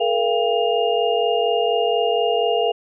sine tone cluster, 429.5 / 473.7 / 688 / 795 / 2827 Hz, A4 / A#4 / F5 / G5 / F7, -42 / +28 / -26 / +24 / +20 cents, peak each -22 / -21 / -21 / -28 / -27 dBFS, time 0-2.72 s, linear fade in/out 10 ms, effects none

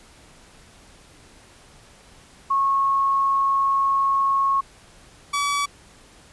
sine / sawtooth tone pair in turn, 1095 / 1143.1 Hz, C#6 / D6, -22 / -47 cents, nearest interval minor second, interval 75 cents, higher second, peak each -17 dBFS, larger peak neither, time 2.5-4.61 / 5.33-5.66 s, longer first, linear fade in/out 10 ms, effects pink hiss -50 dBFS RMS until 6.32 s + resampled to 24000 Hz

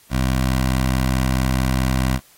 15% pulse tone with notch filter, 64.6 Hz, C2, 21 cents flat, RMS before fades -19 dBFS, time 0.1-2.2 s, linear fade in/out 50 ms, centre 450 Hz, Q 1.4, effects white hiss -52 dBFS RMS until 2.37 s + AAC 48 kbps

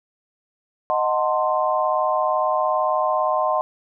sine chord, D# diminished seventh, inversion none, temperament equal with one note detuned, 622.3 / 740 / 891.8 / 1046.5 Hz, D#5 / F#5 / A5 / C6, 0 / 0 / +23 / 0 cents, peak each -22 / -24 / -27 / -22 dBFS, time 0.9-3.61 s, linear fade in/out 0 ms, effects none

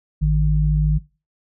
sine tone pair together, 54.05 / 152.4 Hz, A1 / D#3, -30 / -36 cents, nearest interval octave + tritone, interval 1794 cents, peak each -17 dBFS, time 0.21-0.99 s, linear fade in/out 20 ms, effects noise-tail reverb RT60 0.3 s tail -19 dB re dry

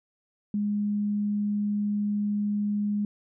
sine tone, 206.6 Hz, G#3, 9 cents flat, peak -24 dBFS, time 0.54-3.05 s, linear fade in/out 2 ms, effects none

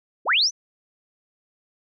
sine linear sweep, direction up, 227.5 to 6290 Hz, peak -16 dBFS, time 0.25-0.51 s, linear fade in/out 50 ms, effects none

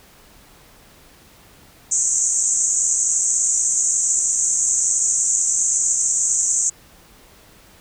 white band-pass noise, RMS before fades -19 dBFS, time 1.91-6.7 s, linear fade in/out 10 ms, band 6300 to 8000 Hz, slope 96 dB/octave, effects pink hiss -49 dBFS RMS until 7.8 s

